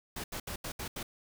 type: noise bursts at uneven times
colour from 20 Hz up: pink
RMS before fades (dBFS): -39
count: 6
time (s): 0.16-0.24 / 0.32-0.4 / 0.47-0.56 / 0.64-0.72 / 0.79-0.88 / 0.96-1.03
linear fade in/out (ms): 5
effects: none